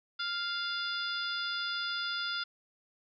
harmonic tone, 698.5 Hz, F5, in tune, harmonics 2 / 3 / 4 / 5 / 6 / 7, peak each -35 / -48 / -45 / -38 / -46 / -39 dBFS, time 0.19-2.44 s, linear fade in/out 10 ms, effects none

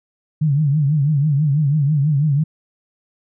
sine tone with vibrato, 146.5 Hz, D3, 4 cents flat, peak -13 dBFS, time 0.41-2.44 s, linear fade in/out 10 ms, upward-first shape triangle, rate 6.1 Hz, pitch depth 150 cents each way, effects none

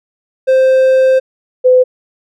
triangle / sine tone pair in turn, 523 / 507.2 Hz, C5 / B4, -1 / +46 cents, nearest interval minor second, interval 53 cents, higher first, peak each -4 dBFS, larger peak neither, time 0.47-1.2 / 1.64-1.84 s, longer first, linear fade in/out 20 ms, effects none

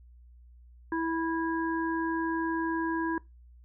harmonic tone, 327.9 Hz, E4, 9 cents flat, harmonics 1 / 3 / 5, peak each -29 / -34 / -36 dBFS, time 0.92-3.18 s, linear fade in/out 2 ms, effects noise-tail reverb RT60 0.2 s tail -22 dB re dry + added 60 Hz sine -51 dBFS peak until 3.64 s

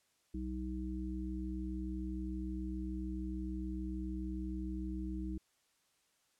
harmonic tone, 63.4 Hz, B1, 46 cents sharp, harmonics 1 / 3 / 5, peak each -40 / -43 / -42 dBFS, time 0.34-5.38 s, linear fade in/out 5 ms, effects white hiss -75 dBFS RMS until 6.39 s + low-pass 10000 Hz 12 dB/octave

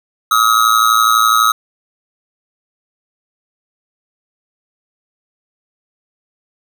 square tone with amplitude modulation, 1274 Hz, D#6, 41 cents sharp, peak -6 dBFS, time 0.31-1.52 s, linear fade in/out 5 ms, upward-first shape sine, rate 112 Hz, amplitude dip 85%, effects none

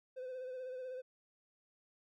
triangle tone with vibrato, 511 Hz, C5, 41 cents flat, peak -39 dBFS, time 0.16-1.02 s, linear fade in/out 20 ms, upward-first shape sine, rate 16 Hz, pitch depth 36 cents each way, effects tanh soft clip ceiling -35 dBFS

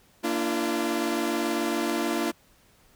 sawtooth chord, Bb major, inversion none, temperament equal with one note detuned, 233.1 / 293.7 / 340.5 Hz, Bb3 / D4 / F4, 0 / 0 / -44 cents, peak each -27 / -26 / -24 dBFS, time 0.23-2.32 s, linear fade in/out 20 ms, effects pink hiss -60 dBFS RMS until 2.95 s

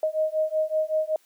sine beating tone pair, 622.3 / 627.6 Hz, D#5 / D#5, 0 / +15 cents, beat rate 5.3 Hz, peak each -25 dBFS, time 0.03-1.16 s, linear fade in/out 2 ms, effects white hiss -62 dBFS RMS until 1.25 s + high-pass 300 Hz 12 dB/octave

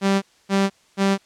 sawtooth tone bursts, 195.9 Hz, G3, 1 cent flat, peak -12 dBFS, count 3, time 0.01-1.18 s, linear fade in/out 50 ms, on 210 ms, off 270 ms, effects white hiss -57 dBFS RMS until 1.25 s + low-pass 7000 Hz 12 dB/octave

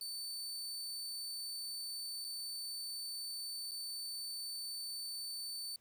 sawtooth tone with dropouts, 4532 Hz, C#8, 37 cents sharp, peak -38 dBFS, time 0.01-5.76 s, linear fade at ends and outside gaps 1 ms, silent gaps 2.244-2.248 / 3.711-3.717 s, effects pink hiss -73 dBFS RMS until 5.8 s + high-pass 100 Hz 12 dB/octave

